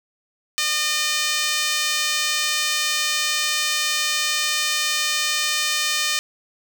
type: tone with high-pass filter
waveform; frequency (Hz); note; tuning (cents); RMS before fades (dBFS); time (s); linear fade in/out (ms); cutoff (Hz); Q
5% pulse; 607; D#5; -43; -22; 0.58-6.19; 0; 1500; 0.91
effects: none